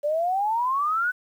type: exponential sweep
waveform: sine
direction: up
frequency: 574 to 1515 Hz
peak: -21 dBFS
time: 0.03-1.12 s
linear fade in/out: 20 ms
effects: 9-bit